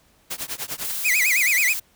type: noise with tremolo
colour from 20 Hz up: white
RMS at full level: -27 dBFS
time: 0.3-0.92 s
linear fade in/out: 10 ms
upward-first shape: triangle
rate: 10 Hz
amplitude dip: 100%
type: noise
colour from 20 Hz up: blue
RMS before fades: -28 dBFS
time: 0.84-1.8 s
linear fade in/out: 10 ms
type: tone with vibrato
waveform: 45% pulse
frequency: 2227 Hz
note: C#7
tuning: 7 cents sharp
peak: -17 dBFS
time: 1.04-1.74 s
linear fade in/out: 20 ms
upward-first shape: sine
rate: 9.3 Hz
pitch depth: 230 cents each way
effects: pink hiss -59 dBFS RMS until 1.95 s